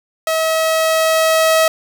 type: tone with level ramp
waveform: sawtooth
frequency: 642 Hz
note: E5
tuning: 46 cents flat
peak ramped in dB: -11 to -6 dBFS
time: 0.27-1.68 s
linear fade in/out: 2 ms
effects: none